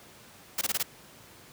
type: noise bursts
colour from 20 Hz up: white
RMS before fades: -28 dBFS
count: 5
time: 0.58-0.829 s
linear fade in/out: 5 ms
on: 33 ms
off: 21 ms
effects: pink hiss -52 dBFS RMS until 1.52 s + high-pass 100 Hz 12 dB/octave